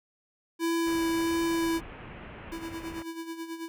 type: tone with vibrato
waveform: square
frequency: 331.8 Hz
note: E4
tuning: 11 cents sharp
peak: -26 dBFS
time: 0.59-1.81 s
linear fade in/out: 50 ms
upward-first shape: triangle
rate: 1.5 Hz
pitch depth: 10 cents each way
type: low-pass noise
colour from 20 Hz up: pink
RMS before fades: -44 dBFS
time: 0.86-3.03 s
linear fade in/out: 10 ms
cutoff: 2900 Hz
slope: 48 dB/octave
type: tone with tremolo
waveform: square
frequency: 329.6 Hz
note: E4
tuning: in tune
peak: -34 dBFS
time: 2.52-3.68 s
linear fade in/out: 0 ms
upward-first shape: sine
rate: 9.2 Hz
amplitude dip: 65%
effects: none